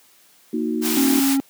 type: chord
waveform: sine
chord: D# minor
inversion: second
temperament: equal with one note detuned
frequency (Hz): 233.1 / 311.1 / 367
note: A#3 / D#4 / F#4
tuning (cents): 0 / 0 / -14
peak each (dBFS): -23 / -24 / -27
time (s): 0.53-1.2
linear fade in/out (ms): 5
type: high-pass noise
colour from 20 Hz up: white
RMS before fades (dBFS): -24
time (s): 0.81-1.38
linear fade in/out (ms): 50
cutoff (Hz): 630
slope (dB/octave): 96
type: tone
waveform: triangle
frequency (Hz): 273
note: C#4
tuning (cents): -26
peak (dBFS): -14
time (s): 0.97-1.4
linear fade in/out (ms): 0
effects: white hiss -54 dBFS RMS until 1.49 s + high-pass 150 Hz 12 dB/octave